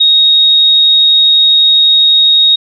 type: tone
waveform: sine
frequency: 3752 Hz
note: A#7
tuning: 11 cents sharp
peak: -4 dBFS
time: 0-2.56 s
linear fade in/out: 10 ms
effects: none